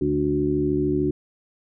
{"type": "harmonic tone with a mistuned harmonic", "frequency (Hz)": 73.42, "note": "D2", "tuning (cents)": 0, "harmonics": [1, 2, 3, 4, 5], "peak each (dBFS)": [-32, -28, -33, -23, -23], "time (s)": [0.01, 1.11], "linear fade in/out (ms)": 5, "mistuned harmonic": 3, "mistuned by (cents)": -33, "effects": []}